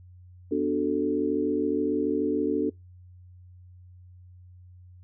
sine chord, B minor seventh, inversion none, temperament equal with one note detuned, 246.9 / 293.7 / 368.1 / 440 Hz, B3 / D4 / F#4 / A4, 0 / 0 / -9 / 0 cents, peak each -32 / -26 / -30 / -28 dBFS, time 0.51-2.7 s, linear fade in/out 10 ms, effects noise-tail reverb RT60 0.2 s tail -25 dB re dry + added 90 Hz sine -47 dBFS peak until 5.03 s

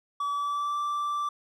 triangle tone with pitch glide, 1146 to 1170.1 Hz, D6 to D6, -43 to -7 cents, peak -25 dBFS, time 0.2-1.29 s, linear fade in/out 5 ms, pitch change +36 cents, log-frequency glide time 0.31-0.79 s, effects none

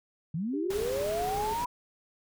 sine linear sweep, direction up, 146.83 to 987.8 Hz, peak -29 dBFS, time 0.34-1.66 s, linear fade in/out 5 ms
sine tone with pitch glide, 395.4 to 421.3 Hz, G4 to G#4, +15 to +25 cents, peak -34 dBFS, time 0.53-1.54 s, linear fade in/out 10 ms, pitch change +110 cents, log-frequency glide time 0.77-1.18 s
pink noise, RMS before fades -39 dBFS, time 0.7-1.65 s, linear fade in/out 5 ms
effects none

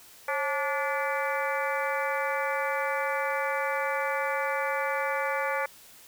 harmonic tone with a mistuned harmonic, 289.5 Hz, D4, 25 cents flat, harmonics 2 / 3 / 4 / 5 / 6 / 7 / 8, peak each -31 / -33 / -34 / -35 / -36 / -36 / -37 dBFS, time 0.28-5.66 s, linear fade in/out 5 ms, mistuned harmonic 2, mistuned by -110 cents, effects white hiss -52 dBFS RMS until 6.07 s

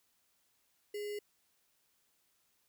sine tone with sample-and-hold, 414.6 Hz, G#4, 3 cents flat, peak -37 dBFS, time 0.94-1.19 s, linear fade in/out 5 ms, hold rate 2450 Hz, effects white hiss -75 dBFS RMS until 2.68 s

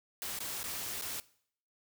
white noise with dropouts, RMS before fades -39 dBFS, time 0.22-1.2 s, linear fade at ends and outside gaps 0 ms, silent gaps 0.389-0.404 / 0.631-0.64 / 1.013-1.021 s, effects noise-tail reverb RT60 0.6 s tail -20 dB re dry

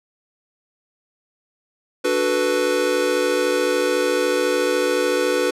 square chord, B minor seventh, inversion first, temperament equal, 293.7 / 370 / 440 / 493.9 Hz, D4 / F#4 / A4 / B4, 0 / 0 / 0 / 0 cents, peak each -27 / -24 / -26 / -21 dBFS, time 2.04-5.51 s, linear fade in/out 10 ms, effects low-pass 11000 Hz 12 dB/octave

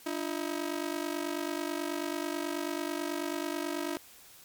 sawtooth ring-modulated tone, 319.4 Hz, D#4, 45 cents sharp, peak -25 dBFS, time 0.06-3.97 s, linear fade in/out 0 ms, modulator 24.6 Hz, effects white hiss -54 dBFS RMS until 4.44 s + MP3 96 kbps

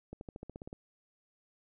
accelerating click train, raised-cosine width 2 ms, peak -30 dBFS, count 10, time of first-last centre 0.13-0.729 s, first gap 81 ms, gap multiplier 0.95, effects none

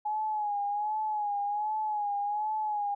sine tone with vibrato, 837 Hz, G#5, 13 cents sharp, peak -28 dBFS, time 0.05-2.95 s, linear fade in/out 10 ms, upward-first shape sine, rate 1.3 Hz, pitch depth 56 cents each way, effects none

